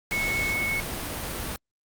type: tone in noise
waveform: sine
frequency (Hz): 2200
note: C#7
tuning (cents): -14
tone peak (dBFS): -25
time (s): 0.12-0.8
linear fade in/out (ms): 0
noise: pink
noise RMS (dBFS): -32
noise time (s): 0.11-1.56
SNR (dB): +4
effects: Opus 48 kbps